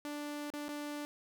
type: tone with dropouts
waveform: sawtooth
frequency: 293.7 Hz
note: D4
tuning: in tune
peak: -35 dBFS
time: 0.05-1.05 s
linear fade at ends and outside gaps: 0 ms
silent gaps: 0.502-0.537 / 0.682-0.689 s
effects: none